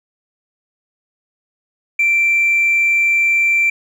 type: tone with hard clipping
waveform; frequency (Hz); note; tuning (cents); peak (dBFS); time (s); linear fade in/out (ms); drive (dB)
triangle; 2349; D7; 0; -11; 1.99-3.7; 5; 2
effects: none